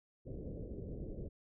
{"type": "low-pass noise", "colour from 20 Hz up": "pink", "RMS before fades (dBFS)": -44, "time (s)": [0.25, 1.29], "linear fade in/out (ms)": 20, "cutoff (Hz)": 540, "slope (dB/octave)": 48, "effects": []}